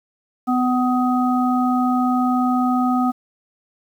harmonic tone, 250.8 Hz, B3, 27 cents sharp, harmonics 1 / 3 / 5, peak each -17 / -22 / -24 dBFS, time 0.47-3.12 s, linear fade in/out 20 ms, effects 8-bit

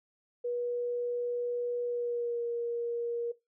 sine tone with pitch glide, 483.9 to 471.8 Hz, B4 to A#4, -35 to +21 cents, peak -30 dBFS, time 0.44-3.32 s, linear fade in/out 10 ms, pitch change -44 cents, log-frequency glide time 1.84-2.43 s, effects noise-tail reverb RT60 0.2 s tail -18 dB re dry

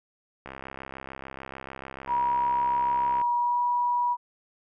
click train, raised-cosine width 0.5 ms, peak -23 dBFS, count 185, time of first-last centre 0.46-3.214 s, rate 66.8 Hz
sine tone with pitch glide, 960 to 969.5 Hz, B5 to B5, -49 to -32 cents, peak -22 dBFS, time 2.07-4.17 s, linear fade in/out 50 ms, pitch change +17 cents, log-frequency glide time 3.36-3.6 s
effects none

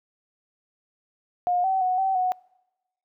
sine tone with pitch steps, 714 / 764 / 737 / 768 / 736 Hz, F5 / G5 / F#5 / G5 / F#5, +38 / -45 / -7 / -36 / -9 cents, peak -20 dBFS, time 1.47-2.32 s, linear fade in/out 0 ms, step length 170 ms, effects noise-tail reverb RT60 1.0 s tail -26 dB re dry

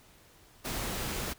pink noise, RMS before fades -35 dBFS, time 0.64-1.34 s, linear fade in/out 20 ms, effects pink hiss -59 dBFS RMS until 1.38 s

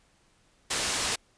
white low-pass noise, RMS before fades -29 dBFS, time 0.7-1.16 s, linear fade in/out 10 ms, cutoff 8600 Hz, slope 12 dB/octave, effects pink hiss -65 dBFS RMS until 1.37 s + resampled to 22050 Hz

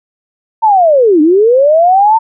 sine linear two-way sweep, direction down then up, 914 to 292.2 to 914 Hz, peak -4 dBFS, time 0.62-2.19 s, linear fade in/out 20 ms, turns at 1.21 s, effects none

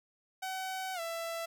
sawtooth tone with pitch glide, 756 to 665.8 Hz, F#5 to E5, +37 to +17 cents, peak -32 dBFS, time 0.42-1.46 s, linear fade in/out 10 ms, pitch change -220 cents, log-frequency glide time 0.94-1 s, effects none

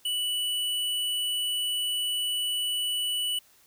square tone, 2960 Hz, F#7, in tune, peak -27 dBFS, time 0.05-3.39 s, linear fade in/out 5 ms, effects white hiss -60 dBFS RMS until 3.66 s

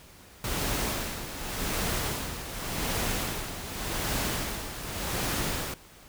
pink noise with tremolo, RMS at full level -29 dBFS, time 0.44-5.74 s, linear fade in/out 2 ms, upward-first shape sine, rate 0.87 Hz, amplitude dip 65%, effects pink hiss -52 dBFS RMS until 6.08 s

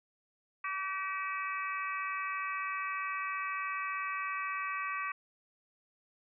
harmonic tone with a mistuned harmonic, 383.6 Hz, G4, 37 cents flat, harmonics 3 / 4 / 5 / 6 / 7, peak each -36 / -43 / -41 / -43 / -43 dBFS, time 0.64-5.12 s, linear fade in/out 5 ms, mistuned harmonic 7, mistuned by -69 cents, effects none

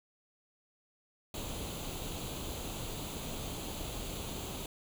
pink noise with comb filter, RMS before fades -40 dBFS, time 1.34-4.66 s, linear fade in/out 2 ms, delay 0.28 ms, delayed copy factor +0.65, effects none

